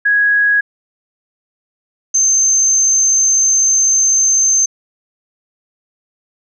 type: tone pair in turn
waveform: sine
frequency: 1661.2 / 6272 Hz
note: G#6 / G8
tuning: 0 / 0 cents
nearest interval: octave + major seventh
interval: 2300 cents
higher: second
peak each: -9 dBFS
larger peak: neither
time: 0.05-0.61 / 2.14-4.66 s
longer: second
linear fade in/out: 10 ms
effects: none